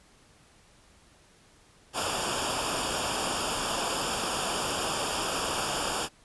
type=noise with comb filter; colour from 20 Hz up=pink; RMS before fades=-30 dBFS; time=1.93-6.09 s; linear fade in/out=50 ms; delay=0.49 ms; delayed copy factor=-0.8; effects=pink hiss -59 dBFS RMS until 6.24 s + resampled to 24000 Hz